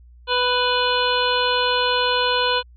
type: harmonic tone with a mistuned harmonic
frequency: 495.6 Hz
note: B4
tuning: 6 cents sharp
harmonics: 1 / 2 / 3 / 5 / 6 / 7 / 8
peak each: -23 / -22 / -25 / -29 / -25 / -27 / -28 dBFS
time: 0.27-2.63 s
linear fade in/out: 50 ms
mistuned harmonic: 8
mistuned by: +80 cents
effects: added 60 Hz sine -44 dBFS peak until 2.76 s